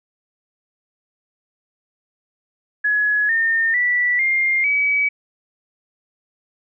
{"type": "tone with pitch steps", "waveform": "sine", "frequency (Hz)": [1688, 1819.6, 1961.5, 2114, 2279], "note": ["G#6", "A#6", "B6", "C7", "C#7"], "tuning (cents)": [28, -42, -12, 17, 47], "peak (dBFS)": -15, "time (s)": [2.84, 5.09], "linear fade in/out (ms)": 10, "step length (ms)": 450, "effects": []}